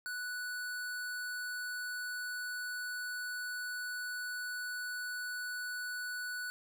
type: tone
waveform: square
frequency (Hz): 1480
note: F#6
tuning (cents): 0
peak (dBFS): -38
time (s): 0.06-6.5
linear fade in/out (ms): 0
effects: none